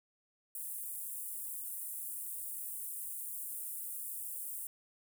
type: high-pass noise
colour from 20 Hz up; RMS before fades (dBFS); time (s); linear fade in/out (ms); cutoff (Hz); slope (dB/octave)
pink; -42; 0.55-4.67; 2; 8800; 48
effects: none